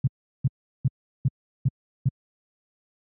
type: tone bursts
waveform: sine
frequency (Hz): 130.81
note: C3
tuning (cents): 0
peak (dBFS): -16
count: 6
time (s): 0.04-2.088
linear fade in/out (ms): 5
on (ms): 33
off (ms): 370
effects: high-pass 80 Hz 12 dB/octave